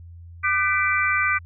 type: tone cluster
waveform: sine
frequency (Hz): 1199 / 1517 / 1984 / 2342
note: D6 / F#6 / B6 / D7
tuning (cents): +36 / +43 / +7 / -5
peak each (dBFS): -24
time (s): 0.43-1.39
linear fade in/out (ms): 20
effects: added 85 Hz sine -39 dBFS peak until 1.45 s